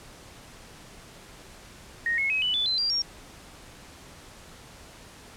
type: tone with pitch steps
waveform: sine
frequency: 1864.7 / 2179 / 2547 / 2977 / 3480 / 4067 / 4753 / 5556 Hz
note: A#6 / C#7 / D#7 / F#7 / A7 / C8 / D8 / F8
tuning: 0 / -30 / +40 / +10 / -20 / -50 / +20 / -10 cents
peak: -23 dBFS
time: 2.06-3.02 s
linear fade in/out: 2 ms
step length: 120 ms
effects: pink hiss -48 dBFS RMS until 5.36 s + low-pass 10000 Hz 12 dB/octave